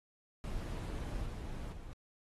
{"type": "noise with level steps", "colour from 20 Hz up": "brown", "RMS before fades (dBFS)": [-39, -42, -48], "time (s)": [0.44, 1.93], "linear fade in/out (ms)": 0, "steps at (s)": [1.25, 1.72], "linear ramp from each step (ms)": 10, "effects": ["AAC 32 kbps"]}